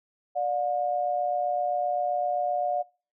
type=tone pair together; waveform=sine; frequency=590 / 717.7 Hz; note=D5 / F5; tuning=+8 / +47 cents; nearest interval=minor third; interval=339 cents; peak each=-29 / -26 dBFS; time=0.35-2.83 s; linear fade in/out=20 ms; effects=noise-tail reverb RT60 0.4 s tail -26 dB re dry